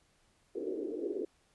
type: band-pass noise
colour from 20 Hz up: white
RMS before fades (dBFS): -37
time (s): 0.55-1.25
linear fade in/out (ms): 5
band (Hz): 300 to 450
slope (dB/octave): 48
effects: pink hiss -70 dBFS RMS until 1.54 s + resampled to 24000 Hz